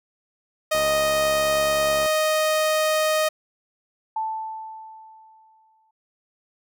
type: tone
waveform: sawtooth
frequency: 622.3 Hz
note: D#5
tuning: in tune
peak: -15 dBFS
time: 0.71-3.29 s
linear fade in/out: 10 ms
type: click train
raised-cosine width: 1 ms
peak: -20 dBFS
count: 92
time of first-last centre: 0.75-2.059 s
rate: 69.5 Hz
type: tone with exponential decay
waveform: sine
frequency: 880 Hz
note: A5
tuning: in tune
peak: -22 dBFS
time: 4.16-5.91 s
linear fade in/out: 5 ms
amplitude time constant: 380 ms
effects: none